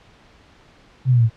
sine exponential sweep, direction down, 133.2 to 108.9 Hz, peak -11 dBFS, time 1.05-1.3 s, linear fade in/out 50 ms, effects pink hiss -51 dBFS RMS until 1.36 s + low-pass 4000 Hz 12 dB/octave

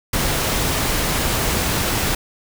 pink noise, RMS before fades -20 dBFS, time 0.13-2.15 s, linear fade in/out 5 ms, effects none

